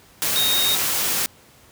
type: tone in noise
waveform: sine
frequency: 3729 Hz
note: A#7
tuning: in tune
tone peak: -19 dBFS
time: 0.36-0.75 s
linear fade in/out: 0 ms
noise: white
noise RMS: -22 dBFS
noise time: 0.22-1.26 s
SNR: 0 dB
effects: pink hiss -51 dBFS RMS until 1.71 s + high-pass 60 Hz 12 dB/octave